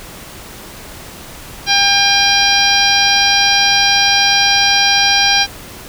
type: harmonic tone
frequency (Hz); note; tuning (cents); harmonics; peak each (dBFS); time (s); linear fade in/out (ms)
801; G5; +37; 1 / 2 / 3 / 4 / 5 / 6 / 7; -17 / -17 / -17 / -17 / -17 / -17 / -17; 1.66-5.47; 50
effects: pink hiss -33 dBFS RMS until 5.88 s